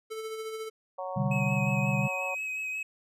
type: tone with tremolo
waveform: square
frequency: 440 Hz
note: A4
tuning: in tune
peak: -34 dBFS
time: 0.1-0.7 s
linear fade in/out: 20 ms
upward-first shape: sine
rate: 14 Hz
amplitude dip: 40%
type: harmonic tone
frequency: 185 Hz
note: F#3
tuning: in tune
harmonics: 3 / 4 / 5 / 6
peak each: -36 / -38 / -40 / -42 dBFS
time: 0.98-2.35 s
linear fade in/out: 10 ms
type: chord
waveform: sine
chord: C suspended second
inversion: none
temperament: equal with one note detuned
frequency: 127.68 / 146.83 / 196 Hz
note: C3 / D3 / G3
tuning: -42 / 0 / 0 cents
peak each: -30 dBFS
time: 1.16-2.08 s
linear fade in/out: 10 ms
type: tone with vibrato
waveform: triangle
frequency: 2546 Hz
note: D#7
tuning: 39 cents sharp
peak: -30 dBFS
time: 1.31-2.83 s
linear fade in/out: 5 ms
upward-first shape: sine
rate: 5.6 Hz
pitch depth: 20 cents each way
effects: resampled to 32000 Hz